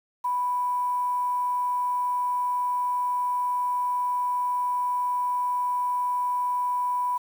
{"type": "tone with quantisation", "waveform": "sine", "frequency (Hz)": 987.8, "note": "B5", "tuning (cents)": 0, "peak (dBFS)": -23, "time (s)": [0.24, 7.18], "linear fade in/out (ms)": 10, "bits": 8, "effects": []}